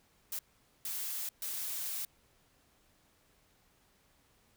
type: noise bursts at uneven times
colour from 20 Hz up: blue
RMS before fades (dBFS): -38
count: 3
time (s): 0.32-0.39 / 0.85-1.29 / 1.42-2.05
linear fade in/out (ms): 2
effects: pink hiss -69 dBFS RMS until 4.56 s